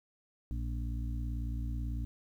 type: harmonic tone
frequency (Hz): 58.2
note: A#1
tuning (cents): -2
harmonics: 1 / 2 / 4 / 5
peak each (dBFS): -34 / -40 / -46 / -48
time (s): 0.51-2.05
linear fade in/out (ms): 0
effects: 11-bit